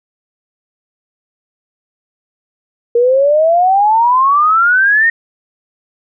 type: exponential sweep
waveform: sine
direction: up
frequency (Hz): 466.2 to 1873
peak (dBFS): -7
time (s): 2.95-5.1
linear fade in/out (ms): 5
effects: none